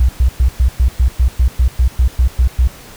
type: tone bursts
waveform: sine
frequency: 62.3 Hz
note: B1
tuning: 16 cents sharp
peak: -7 dBFS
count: 14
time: 0-2.676 s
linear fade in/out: 5 ms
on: 89 ms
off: 110 ms
effects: pink hiss -37 dBFS RMS until 2.96 s